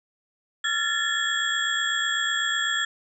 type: tone cluster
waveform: sine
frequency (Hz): 1368 / 1722 / 1790 / 3332 / 7440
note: F6 / A6 / A6 / G#7 / A#8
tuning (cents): -36 / -38 / +29 / +5 / -4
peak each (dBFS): -31 / -27 / -30 / -27 / -35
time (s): 0.64-2.85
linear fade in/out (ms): 5
effects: none